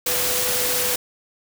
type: tone in noise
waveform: sine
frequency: 496.2 Hz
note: B4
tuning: 8 cents sharp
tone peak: -29 dBFS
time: 0.06-0.96 s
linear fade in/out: 5 ms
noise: white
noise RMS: -22 dBFS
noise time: 0.06-0.96 s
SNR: -10 dB
effects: none